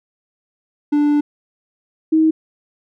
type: tone pair in turn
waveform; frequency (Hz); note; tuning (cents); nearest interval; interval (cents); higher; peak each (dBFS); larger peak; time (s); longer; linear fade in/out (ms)
triangle / sine; 293.7 / 316.9; D4 / D#4; 0 / +32; minor second; 132; second; -10; neither; 0.92-1.21 / 2.12-2.31; first; 10
effects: none

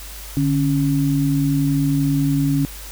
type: tone pair together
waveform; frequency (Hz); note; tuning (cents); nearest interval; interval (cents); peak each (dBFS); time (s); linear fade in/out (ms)
sine; 146.84 / 277.2; D3 / C#4; 0 / 0; major seventh; 1100; -18; 0.37-2.65; 0
effects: added 50 Hz sine -35 dBFS peak until 2.91 s + white hiss -37 dBFS RMS until 2.91 s

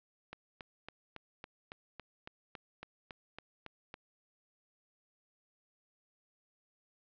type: click train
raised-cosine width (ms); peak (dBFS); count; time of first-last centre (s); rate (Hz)
0.3; -28; 14; 0.33-3.941; 3.6
effects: low-pass 4000 Hz 12 dB/octave

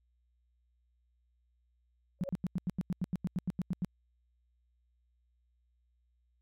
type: tone with exponential growth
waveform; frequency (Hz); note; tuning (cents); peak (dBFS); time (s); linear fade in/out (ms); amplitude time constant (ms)
sine; 554.4; C#5; 0; -31; 2.19-2.29; 0; 20
type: tone bursts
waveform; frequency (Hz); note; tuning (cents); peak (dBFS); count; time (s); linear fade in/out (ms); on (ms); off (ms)
sine; 180.6; F#3; -42; -29; 15; 2.21-3.847; 0; 27; 88
effects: added 60 Hz sine -70 dBFS peak until 6.41 s

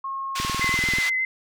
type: tone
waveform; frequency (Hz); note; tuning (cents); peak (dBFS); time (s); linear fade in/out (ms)
sine; 1082; C#6; -42; -27; 0.04-0.76; 5
type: band-pass noise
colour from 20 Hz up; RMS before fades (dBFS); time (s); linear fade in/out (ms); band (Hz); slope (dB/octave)
white; -30; 0.35-1.1; 10; 1200 to 4500; 12
type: click train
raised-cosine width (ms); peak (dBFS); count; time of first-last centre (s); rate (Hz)
3; -18; 13; 0.4-0.985; 20.5
type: tone with vibrato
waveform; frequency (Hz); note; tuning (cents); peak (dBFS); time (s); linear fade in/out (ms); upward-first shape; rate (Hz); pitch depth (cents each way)
sine; 2048; C7; -38; -21; 0.61-1.25; 2; triangle; 8.6; 23
effects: none

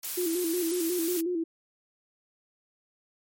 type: noise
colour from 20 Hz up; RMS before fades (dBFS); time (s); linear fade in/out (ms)
blue; -33; 0.03-1.21; 5
type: tone with vibrato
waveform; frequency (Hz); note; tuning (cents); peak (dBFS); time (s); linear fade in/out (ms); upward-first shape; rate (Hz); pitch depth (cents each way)
sine; 343.1; F4; -31; -26; 0.17-1.44; 10; square; 5.5; 74
effects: MP3 64 kbps

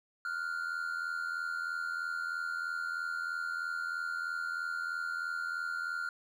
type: tone pair together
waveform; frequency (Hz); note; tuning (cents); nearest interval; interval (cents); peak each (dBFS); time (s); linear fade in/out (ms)
triangle; 1396.9 / 1480; F6 / F#6; 0 / 0; minor second; 100; -33 / -38; 0.25-6.09; 2
effects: none

